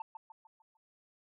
sine tone with echo, 891 Hz, A5, 22 cents sharp, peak -35 dBFS, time 0-0.02 s, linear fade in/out 2 ms, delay 150 ms, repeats 5, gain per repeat -7 dB, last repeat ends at 0.77 s, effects tanh soft clip ceiling -36 dBFS

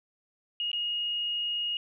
sine tone with dropouts, 2869 Hz, F7, 46 cents sharp, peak -28 dBFS, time 0.6-1.77 s, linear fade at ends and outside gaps 1 ms, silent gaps 0.716-0.731 s, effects none

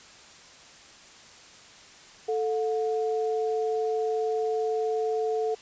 sine tone pair together, 440 / 720.5 Hz, A4 / F#5, 0 / -46 cents, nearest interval major sixth, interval 854 cents, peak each -25 / -32 dBFS, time 2.28-5.55 s, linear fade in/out 10 ms, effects white hiss -50 dBFS RMS until 5.61 s + resampled to 16000 Hz

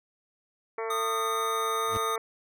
harmonic tone, 224.7 Hz, A3, 37 cents sharp, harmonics 2 / 3 / 4 / 5 / 6 / 7 / 8 / 9 / 10, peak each -32 / -40 / -39 / -39 / -42 / -53 / -46 / -45 / -45 dBFS, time 0.78-2.18 s, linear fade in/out 2 ms
square tone, 1231 Hz, D#6, 19 cents flat, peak -29 dBFS, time 0.9-2.16 s, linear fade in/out 5 ms
sawtooth tone with exponential growth, 103.83 Hz, G#2, in tune, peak -26 dBFS, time 1.85-1.97 s, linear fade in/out 0 ms, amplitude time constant 26 ms
effects none

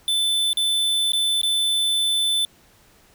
square tone with dropouts, 3520 Hz, A7, in tune, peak -19 dBFS, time 0.08-2.45 s, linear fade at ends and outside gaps 1 ms, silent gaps 0.531-0.571 / 1.12-1.133 / 1.415-1.432 s, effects pink hiss -55 dBFS RMS until 3.14 s

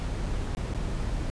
brown noise with dropouts, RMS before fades -30 dBFS, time 0-1.3 s, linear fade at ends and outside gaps 0 ms, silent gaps 0.258-0.262 / 0.549-0.57 / 0.738-0.747 s, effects resampled to 22050 Hz

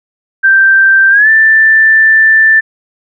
sine tone with pitch glide, 1568 to 1770.2 Hz, G6 to A6, 0 to +10 cents, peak -3 dBFS, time 0.43-2.61 s, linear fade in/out 20 ms, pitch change +210 cents, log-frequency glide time 1.1-1.29 s, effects none

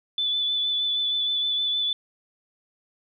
sine tone with vibrato, 3484 Hz, A7, 18 cents flat, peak -22 dBFS, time 0.18-1.93 s, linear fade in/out 2 ms, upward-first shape triangle, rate 6.4 Hz, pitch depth 23 cents each way, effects none

